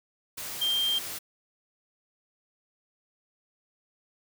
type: tone in noise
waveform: sine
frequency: 3177 Hz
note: G7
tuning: 23 cents sharp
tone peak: -24 dBFS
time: 0.61-0.99 s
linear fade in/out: 10 ms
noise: white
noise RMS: -37 dBFS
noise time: 0.37-1.19 s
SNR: +10 dB
effects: none